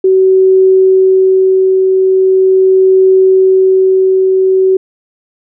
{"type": "tone with tremolo", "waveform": "sine", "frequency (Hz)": 378.2, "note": "F#4", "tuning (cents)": 38, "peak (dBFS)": -3, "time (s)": [0.04, 4.77], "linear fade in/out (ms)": 5, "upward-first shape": "triangle", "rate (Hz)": 0.41, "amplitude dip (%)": 30, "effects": []}